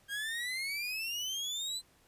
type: exponential sweep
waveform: 30% pulse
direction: up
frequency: 1603 to 4089 Hz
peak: -32 dBFS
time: 0.08-1.82 s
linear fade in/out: 50 ms
effects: pink hiss -66 dBFS RMS until 2.07 s + resampled to 32000 Hz